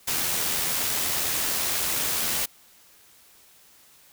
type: noise with amplitude modulation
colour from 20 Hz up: white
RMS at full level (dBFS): -25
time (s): 0.07-2.46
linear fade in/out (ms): 10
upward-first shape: sine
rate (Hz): 82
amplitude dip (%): 25
effects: white hiss -55 dBFS RMS until 4.12 s